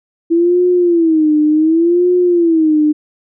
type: tone with vibrato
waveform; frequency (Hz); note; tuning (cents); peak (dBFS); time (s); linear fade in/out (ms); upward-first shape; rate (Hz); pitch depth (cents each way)
sine; 329.6; E4; 0; -8; 0.3-2.93; 20; sine; 0.68; 150
effects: none